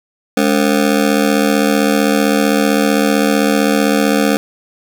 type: ring-modulated tone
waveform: 25% pulse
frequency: 246.9 Hz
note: B3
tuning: in tune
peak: -4 dBFS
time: 0.37-4.37 s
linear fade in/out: 0 ms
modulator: 37.8 Hz
effects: none